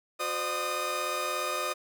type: tone cluster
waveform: sawtooth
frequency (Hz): 363.4 / 516 / 600 / 1237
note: F#4 / C5 / D5 / D#6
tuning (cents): -31 / -24 / +37 / -10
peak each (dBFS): -36 / -33 / -32 / -28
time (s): 0.19-1.74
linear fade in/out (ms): 20
effects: none